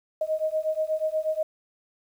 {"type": "beating tone pair", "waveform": "sine", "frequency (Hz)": [622.3, 630.6], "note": ["D#5", "D#5"], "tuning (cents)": [0, 23], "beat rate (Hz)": 8.3, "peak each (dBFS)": -27, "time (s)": [0.21, 1.43], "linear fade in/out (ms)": 5, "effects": ["9-bit"]}